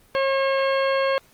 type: harmonic tone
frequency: 541 Hz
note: C#5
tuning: 42 cents flat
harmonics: 1 / 2 / 3 / 4 / 5 / 6 / 8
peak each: -20 / -26 / -30 / -32 / -34 / -36 / -38 dBFS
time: 0.15-1.18 s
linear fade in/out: 0 ms
effects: pink hiss -56 dBFS RMS until 1.33 s + Opus 24 kbps